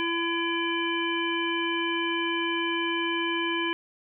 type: harmonic tone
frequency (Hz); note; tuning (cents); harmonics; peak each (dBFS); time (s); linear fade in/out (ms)
336.7; E4; +37; 1 / 3 / 5 / 7 / 9; -29 / -32 / -33 / -32 / -33; 0-3.73; 0
effects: none